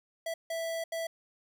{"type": "tone bursts at uneven times", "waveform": "square", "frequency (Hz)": 659, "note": "E5", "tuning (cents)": -1, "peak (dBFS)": -33, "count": 3, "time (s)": [[0.26, 0.34], [0.5, 0.84], [0.92, 1.07]], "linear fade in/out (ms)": 5, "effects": []}